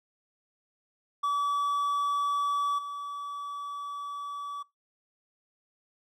triangle tone with level steps, 1147 Hz, D6, 41 cents flat, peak -23 / -32 dBFS, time 1.23-4.63 s, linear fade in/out 10 ms, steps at 2.78 s, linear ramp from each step 10 ms, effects noise-tail reverb RT60 0.2 s tail -23 dB re dry

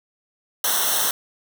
white noise with comb filter, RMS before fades -21 dBFS, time 0.64-1.11 s, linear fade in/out 2 ms, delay 0.42 ms, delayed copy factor -0.9, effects none

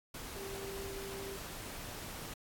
sine tone in noise, 392 Hz, G4, in tune, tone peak -43 dBFS, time 0.36-1.37 s, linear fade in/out 5 ms, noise pink, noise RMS -45 dBFS, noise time 0.14-2.34 s, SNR -1 dB, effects AAC 64 kbps

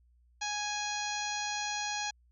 harmonic tone, 830.6 Hz, G#5, in tune, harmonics 1 / 2 / 3 / 4 / 5 / 6 / 7 / 8, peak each -37 / -40 / -41 / -43 / -41 / -47 / -43 / -42 dBFS, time 0.41-2.11 s, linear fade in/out 10 ms, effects added 60 Hz sine -62 dBFS peak until 2.31 s

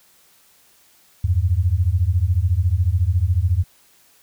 sine beating tone pair, 82.41 / 96.41 Hz, E2 / G2, 0 / -28 cents, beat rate 14 Hz, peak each -18 dBFS, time 1.24-3.64 s, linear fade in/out 5 ms, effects white hiss -55 dBFS RMS until 4.22 s

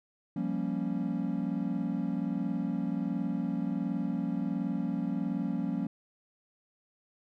triangle chord, G half-diminished seventh, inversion third, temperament equal, 174.61 / 196 / 233.1 / 277.2 Hz, F3 / G3 / Bb3 / Db4, 0 / 0 / 0 / 0 cents, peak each -33 dBFS, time 0.36-5.87 s, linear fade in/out 5 ms, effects none

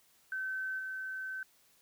sine tone with level steps, 1534 Hz, G6, 38 cents flat, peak -34 / -37 dBFS, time 0.32-1.43 s, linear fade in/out 2 ms, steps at 0.78 s, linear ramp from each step 20 ms, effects white hiss -67 dBFS RMS until 1.81 s

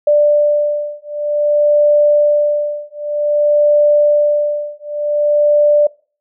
sine beating tone pair, 590 / 590.53 Hz, D5 / D5, +8 / +9 cents, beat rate 0.53 Hz, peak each -13 dBFS, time 0.07-5.87 s, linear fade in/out 5 ms, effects noise-tail reverb RT60 0.4 s tail -23 dB re dry

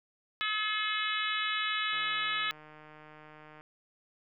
harmonic tone, 427.6 Hz, A4, 49 cents flat, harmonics 3 / 4 / 5 / 6 / 7 / 8 / 9, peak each -35 / -36 / -37 / -38 / -38 / -39 / -40 dBFS, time 0.41-2.51 s, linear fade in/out 0 ms
click train, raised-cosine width 0.5 ms, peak -37 dBFS, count 258, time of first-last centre 1.93-3.61 s, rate 153 Hz
effects none

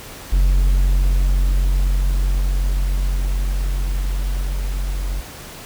triangle tone with level ramp, 46 Hz, F#1, 9 cents flat, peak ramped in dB -9 to -18 dBFS, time 0.32-5.21 s, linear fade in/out 10 ms, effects pink hiss -36 dBFS RMS until 5.65 s

